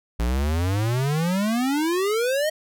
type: exponential sweep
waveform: square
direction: up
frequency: 55.6 to 637 Hz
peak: -21 dBFS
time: 0.19-2.5 s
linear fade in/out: 10 ms
effects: none